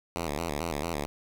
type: tone with vibrato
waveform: 5% pulse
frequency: 78.4 Hz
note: D#2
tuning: 14 cents sharp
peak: -19 dBFS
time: 0.16-1.06 s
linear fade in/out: 0 ms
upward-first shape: square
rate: 4.5 Hz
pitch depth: 130 cents each way
effects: none